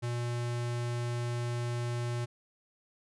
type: tone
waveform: square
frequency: 120 Hz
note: B2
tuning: 49 cents flat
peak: -32 dBFS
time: 0.02-2.26 s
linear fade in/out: 20 ms
effects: resampled to 24000 Hz